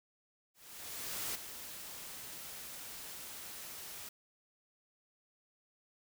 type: noise with ADSR envelope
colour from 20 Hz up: white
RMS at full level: -38 dBFS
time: 0.54-4.09 s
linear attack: 810 ms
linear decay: 10 ms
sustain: -9 dB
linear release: 4 ms
effects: none